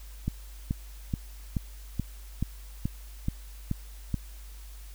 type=click train; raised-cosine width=5 ms; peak=-15 dBFS; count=10; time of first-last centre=0.28-4.143 s; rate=2.33 Hz; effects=added 50 Hz sine -42 dBFS peak until 4.94 s + white hiss -54 dBFS RMS until 4.94 s